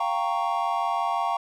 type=chord; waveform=triangle; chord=G half-diminished seventh; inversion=third; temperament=equal with one note detuned; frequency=698.5 / 784 / 928.6 / 1108.7 Hz; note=F5 / G5 / Bb5 / Db6; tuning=0 / 0 / -7 / 0 cents; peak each=-27 dBFS; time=0-1.37 s; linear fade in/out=5 ms; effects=none